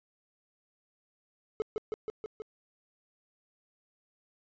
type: tone with echo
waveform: triangle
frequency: 431.2 Hz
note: A4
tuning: 35 cents flat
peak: -25 dBFS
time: 1.6-1.62 s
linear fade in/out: 0 ms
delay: 160 ms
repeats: 5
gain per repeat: -2 dB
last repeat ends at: 2.42 s
effects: resampled to 16000 Hz